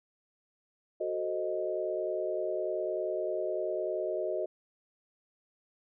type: chord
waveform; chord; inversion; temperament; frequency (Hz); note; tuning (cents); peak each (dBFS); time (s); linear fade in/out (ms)
sine; F# diminished seventh; none; equal; 370 / 440 / 523.3 / 622.3; F#4 / A4 / C5 / Eb5; 0 / 0 / 0 / 0; -35 / -38 / -39 / -33; 1-4.46; 10
effects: none